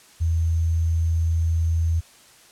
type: tone with sample-and-hold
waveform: sine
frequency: 82.41 Hz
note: E2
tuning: in tune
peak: -18 dBFS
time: 0.2-2.01 s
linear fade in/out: 20 ms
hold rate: 6300 Hz
effects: white hiss -51 dBFS RMS until 2.51 s + low-pass 10000 Hz 12 dB/octave